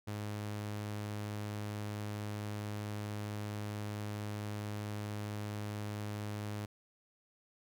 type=tone; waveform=sawtooth; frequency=104.5 Hz; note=G#2; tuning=11 cents sharp; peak=-34 dBFS; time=0.07-6.66 s; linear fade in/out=10 ms; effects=none